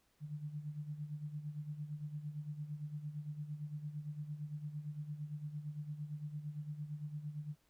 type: tone with tremolo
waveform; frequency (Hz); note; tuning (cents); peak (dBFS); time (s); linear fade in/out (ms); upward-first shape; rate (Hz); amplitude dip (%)
sine; 149.3; D3; +29; -38; 0.2-7.56; 50; sine; 8.8; 70
effects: pink hiss -75 dBFS RMS until 7.69 s